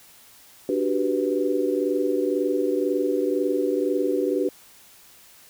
sine chord, G major seventh, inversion second, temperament equal, 293.7 / 370 / 392 / 493.9 Hz, D4 / F#4 / G4 / B4, 0 / 0 / 0 / 0 cents, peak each -26 dBFS, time 0.69-4.49 s, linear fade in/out 2 ms, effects white hiss -51 dBFS RMS until 5.49 s

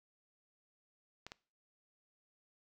clicks, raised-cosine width 0.2 ms, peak -28 / -28 dBFS, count 2, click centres 1.266 / 1.319 s, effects noise-tail reverb RT60 0.4 s tail -22 dB re dry

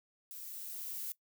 violet noise with level ramp, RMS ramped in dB -47 to -40 dBFS, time 0.31-1.12 s, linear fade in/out 0 ms, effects noise-tail reverb RT60 0.1 s tail -19 dB re dry

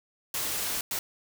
white noise bursts at uneven times, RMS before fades -31 dBFS, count 2, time 0.34-0.81 / 0.91-0.99 s, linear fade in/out 2 ms, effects none

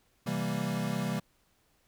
square chord, C dominant seventh, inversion none, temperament equal, 130.81 / 164.81 / 196 / 233.1 Hz, C3 / E3 / G3 / Bb3, 0 / 0 / 0 / 0 cents, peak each -38 / -36 / -35 / -37 dBFS, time 0.26-1.2 s, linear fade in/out 10 ms, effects pink hiss -70 dBFS RMS until 1.87 s

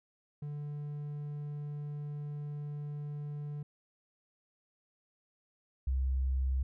triangle / sine tone pair in turn, 146.83 / 65.58 Hz, D3 / C2, 0 / +5 cents, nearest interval octave + major second, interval 1395 cents, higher first, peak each -35 / -28 dBFS, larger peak second, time 0.42-3.63 / 5.87-6.63 s, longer first, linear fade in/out 5 ms, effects none

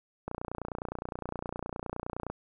click train, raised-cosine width 1 ms, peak -21 dBFS, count 61, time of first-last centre 0.28-2.3 s, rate 29.7 Hz, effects none

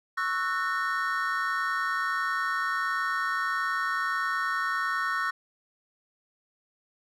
triangle chord, F# dominant seventh, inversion second, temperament equal with one note detuned, 1108.7 / 1318.5 / 1480 / 1830.5 Hz, C#6 / E6 / F#6 / A#6, 0 / 0 / 0 / -32 cents, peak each -30 dBFS, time 0.17-5.31 s, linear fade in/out 10 ms, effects none

